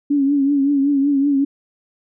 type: tone with vibrato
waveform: sine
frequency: 280.5 Hz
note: C#4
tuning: 21 cents sharp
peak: -13 dBFS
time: 0.1-1.45 s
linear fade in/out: 10 ms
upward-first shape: triangle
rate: 5.3 Hz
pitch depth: 71 cents each way
effects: none